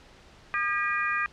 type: harmonic tone with a mistuned harmonic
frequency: 404.3 Hz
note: G#4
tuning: 46 cents flat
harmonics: 3 / 4 / 5 / 6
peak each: -29 / -30 / -31 / -32 dBFS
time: 0.54-1.26 s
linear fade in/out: 0 ms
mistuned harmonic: 5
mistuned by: -80 cents
effects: pink hiss -53 dBFS RMS until 1.32 s + low-pass 5000 Hz 12 dB/octave